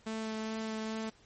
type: tone with vibrato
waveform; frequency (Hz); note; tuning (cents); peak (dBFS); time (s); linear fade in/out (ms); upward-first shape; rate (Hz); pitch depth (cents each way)
sawtooth; 220; A3; 0; -31; 0.06-1.1; 10; sine; 2.4; 9
effects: pink hiss -63 dBFS RMS until 1.25 s + MP3 32 kbps